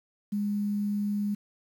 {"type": "tone with quantisation", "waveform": "sine", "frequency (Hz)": 205.3, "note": "G#3", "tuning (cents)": -20, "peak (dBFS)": -26, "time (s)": [0.32, 1.35], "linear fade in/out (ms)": 10, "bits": 9, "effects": []}